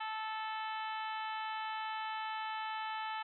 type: harmonic tone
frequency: 437.6 Hz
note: A4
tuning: 9 cents flat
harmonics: 2 / 3 / 4 / 5 / 6 / 7 / 8 / 9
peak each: -39 / -44 / -46 / -51 / -50 / -50 / -56 / -57 dBFS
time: 0-3.23 s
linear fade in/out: 10 ms
effects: none